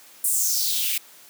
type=noise with high-pass filter sweep; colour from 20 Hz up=blue; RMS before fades=-23 dBFS; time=0.24-0.98 s; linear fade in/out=5 ms; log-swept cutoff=9600 to 2300 Hz; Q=3.7; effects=white hiss -49 dBFS RMS until 1.29 s + high-pass 200 Hz 12 dB/octave